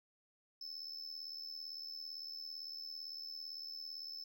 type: tone with amplitude modulation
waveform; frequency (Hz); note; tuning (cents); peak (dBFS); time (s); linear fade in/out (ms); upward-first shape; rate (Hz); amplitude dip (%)
triangle; 5260; E8; -5; -40; 0.61-4.24; 5; sine; 77.8; 70
effects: none